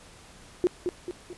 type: tone with echo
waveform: sine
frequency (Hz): 357.2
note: F4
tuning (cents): +39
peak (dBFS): -18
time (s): 0.64-0.67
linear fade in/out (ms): 0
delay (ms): 220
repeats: 3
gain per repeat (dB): -6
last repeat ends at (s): 1.33
effects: pink hiss -51 dBFS RMS until 1.37 s + resampled to 24000 Hz